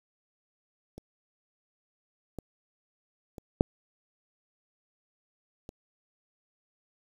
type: clicks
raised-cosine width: 2 ms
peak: -30 / -24 / -28 / -6 / -29 dBFS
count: 5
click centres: 0.98 / 2.387 / 3.382 / 3.609 / 5.691 s
effects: 8-bit